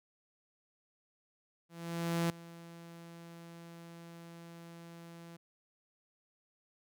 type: tone with ADSR envelope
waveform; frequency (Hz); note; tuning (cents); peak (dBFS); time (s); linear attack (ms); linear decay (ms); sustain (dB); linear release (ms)
sawtooth; 168.6; E3; +39; -25; 1.69-5.37; 610; 4; -20; 11
effects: none